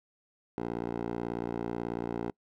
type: tone with band-pass filter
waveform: 10% pulse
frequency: 58.27 Hz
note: A#1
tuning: in tune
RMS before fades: -35 dBFS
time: 0.58-2.31 s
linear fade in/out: 0 ms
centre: 480 Hz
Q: 1.3
effects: noise-tail reverb RT60 0.1 s tail -26 dB re dry